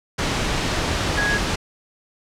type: tone in noise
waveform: sine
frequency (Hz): 1661.2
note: G#6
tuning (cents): 0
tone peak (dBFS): -20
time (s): 1.17-1.38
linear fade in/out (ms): 10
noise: pink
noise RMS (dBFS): -22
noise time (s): 0.18-1.56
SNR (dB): -1
effects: low-pass 6000 Hz 12 dB/octave